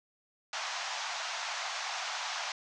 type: band-pass noise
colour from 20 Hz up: pink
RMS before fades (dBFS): -37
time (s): 0.53-2.52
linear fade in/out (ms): 2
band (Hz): 680 to 6700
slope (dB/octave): 48
effects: none